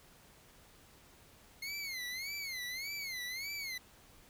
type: tone with vibrato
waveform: 25% pulse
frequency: 2133 Hz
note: C7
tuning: 33 cents sharp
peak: -35 dBFS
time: 1.62-3.78 s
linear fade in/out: 5 ms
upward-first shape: sine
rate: 1.7 Hz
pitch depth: 150 cents each way
effects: pink hiss -61 dBFS RMS until 4.29 s